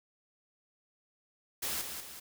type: noise with echo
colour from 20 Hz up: white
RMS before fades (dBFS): -35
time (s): 1.62-1.82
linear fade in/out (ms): 10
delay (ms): 190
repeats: 2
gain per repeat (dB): -6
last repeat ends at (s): 2.2
effects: none